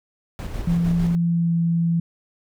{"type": "noise with tremolo", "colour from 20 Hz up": "brown", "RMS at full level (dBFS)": -28, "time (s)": [0.39, 1.15], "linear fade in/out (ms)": 0, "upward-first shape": "square", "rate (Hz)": 6.6, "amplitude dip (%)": 35}
{"type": "tone with pitch glide", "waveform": "sine", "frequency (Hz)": [170, 168.05], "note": ["F3", "E3"], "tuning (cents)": [-46, 34], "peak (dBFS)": -17, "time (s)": [0.67, 2], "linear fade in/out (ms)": 5, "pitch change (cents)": -20, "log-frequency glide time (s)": [1.27, 1.53]}
{"effects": []}